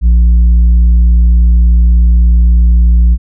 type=tone with tanh clipping; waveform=sine; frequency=58.27 Hz; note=A#1; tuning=in tune; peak=-4 dBFS; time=0.01-3.18 s; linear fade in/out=50 ms; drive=4 dB; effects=none